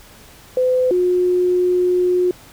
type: tone pair in turn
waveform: sine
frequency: 508 / 360.4 Hz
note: B4 / F#4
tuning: +49 / -45 cents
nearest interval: tritone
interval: 594 cents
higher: first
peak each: -13 dBFS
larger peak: neither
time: 0.57-0.91 / 0.91-2.31 s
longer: second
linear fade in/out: 2 ms
effects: pink hiss -44 dBFS RMS until 2.52 s